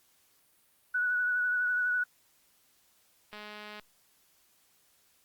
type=tone with vibrato; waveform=sine; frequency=1475 Hz; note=F#6; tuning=6 cents flat; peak=-26 dBFS; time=0.94-2.04 s; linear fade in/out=10 ms; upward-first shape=triangle; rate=12 Hz; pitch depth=25 cents each way
type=click train; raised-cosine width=0.3 ms; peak=-29 dBFS; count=99; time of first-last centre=3.33-3.797 s; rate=210 Hz
effects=white hiss -67 dBFS RMS until 5.24 s + Opus 48 kbps